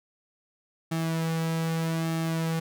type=tone with flanger; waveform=sawtooth; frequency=163.2 Hz; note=E3; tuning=17 cents flat; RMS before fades=-28 dBFS; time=0.91-2.6 s; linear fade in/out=10 ms; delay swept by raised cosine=2 to 3.4 ms; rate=0.81 Hz; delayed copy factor=-0.55; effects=none